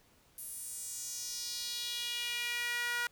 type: tone with high-pass filter sweep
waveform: sawtooth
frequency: 479.9 Hz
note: B4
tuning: 50 cents flat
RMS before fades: -38 dBFS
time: 0.38-3.07 s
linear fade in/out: 2 ms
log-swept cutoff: 11000 to 1500 Hz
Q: 2.7
effects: pink hiss -66 dBFS RMS until 3.11 s

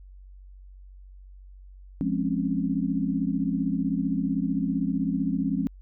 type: chord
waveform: sine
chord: Db major seventh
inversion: first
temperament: equal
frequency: 174.61 / 207.7 / 261.6 / 277.2 Hz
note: F3 / Ab3 / C4 / Db4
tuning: 0 / 0 / 0 / 0 cents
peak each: -29 dBFS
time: 2.01-5.67 s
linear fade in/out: 0 ms
effects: added 47 Hz sine -44 dBFS peak until 5.81 s

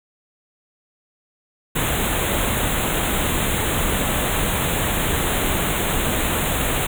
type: band-stop noise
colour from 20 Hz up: pink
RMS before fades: -21 dBFS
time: 1.75-6.87 s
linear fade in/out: 10 ms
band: 3900 to 6700 Hz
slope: 96 dB/octave
effects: none

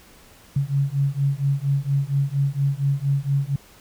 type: beating tone pair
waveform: sine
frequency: 137.3 / 141.6 Hz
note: C#3 / C#3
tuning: -16 / +37 cents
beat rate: 4.3 Hz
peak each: -22 dBFS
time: 0.56-3.56 s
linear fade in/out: 5 ms
effects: pink hiss -50 dBFS RMS until 3.8 s

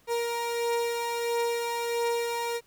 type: beating tone pair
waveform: 30% pulse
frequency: 468.5 / 470 Hz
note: A#4 / A#4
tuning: +9 / +14 cents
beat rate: 1.5 Hz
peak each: -32 / -25 dBFS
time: 0.07-2.61 s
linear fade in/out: 50 ms
effects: pink hiss -63 dBFS RMS until 2.66 s

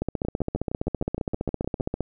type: two click trains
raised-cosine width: 2 ms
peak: -16 / -12 dBFS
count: 11 / 31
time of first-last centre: 0.25-1.8 / 0.02-2.007 s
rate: 6.45 / 15.1 Hz
effects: none

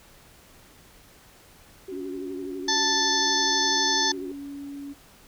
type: tone with vibrato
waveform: sine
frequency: 370 Hz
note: F#4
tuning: in tune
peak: -33 dBFS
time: 1.88-4.32 s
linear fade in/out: 5 ms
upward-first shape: sine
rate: 12 Hz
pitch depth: 76 cents each way
type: tone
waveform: sine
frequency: 282.2 Hz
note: C#4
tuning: 31 cents sharp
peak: -34 dBFS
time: 1.91-4.94 s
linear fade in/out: 20 ms
type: harmonic tone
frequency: 880 Hz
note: A5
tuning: in tune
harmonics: 1 / 2 / 4 / 5 / 6 / 7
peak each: -28 / -28 / -28 / -28 / -28 / -28 dBFS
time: 2.68-4.12 s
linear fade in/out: 5 ms
effects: pink hiss -53 dBFS RMS until 5.27 s

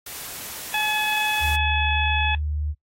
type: noise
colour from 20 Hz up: white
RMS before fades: -35 dBFS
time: 0.06-1.56 s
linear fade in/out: 5 ms
type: harmonic tone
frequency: 853 Hz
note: G#5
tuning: 46 cents sharp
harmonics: 1 / 2 / 3 / 4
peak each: -26 / -26 / -25 / -29 dBFS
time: 0.74-2.35 s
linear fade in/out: 2 ms
type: tone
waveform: sine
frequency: 74.8 Hz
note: D2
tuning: 32 cents sharp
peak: -23 dBFS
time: 1.4-2.75 s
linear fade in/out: 50 ms
effects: noise-tail reverb RT60 0.1 s tail -20 dB re dry + AAC 48 kbps

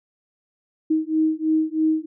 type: beating tone pair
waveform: sine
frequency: 313.5 / 316.6 Hz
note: D#4 / D#4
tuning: +13 / +30 cents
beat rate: 3.1 Hz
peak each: -21 dBFS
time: 0.9-2.06 s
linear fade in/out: 10 ms
effects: none

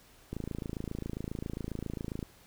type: click train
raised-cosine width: 3 ms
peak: -23 dBFS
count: 53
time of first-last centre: 0.33-2.228 s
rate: 27.4 Hz
effects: pink hiss -59 dBFS RMS until 2.46 s

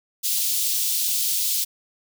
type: high-pass noise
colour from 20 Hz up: white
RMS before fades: -23 dBFS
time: 0.23-1.65 s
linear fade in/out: 20 ms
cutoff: 3300 Hz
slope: 24 dB/octave
effects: none

